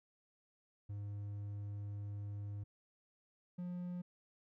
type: tone pair in turn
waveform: triangle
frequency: 102.1 / 177.89 Hz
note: G#2 / F3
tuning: -29 / +32 cents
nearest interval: minor seventh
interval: 961 cents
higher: second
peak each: -39 / -38 dBFS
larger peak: second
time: 0.89-2.64 / 3.58-4.02 s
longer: first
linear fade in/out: 10 ms
effects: none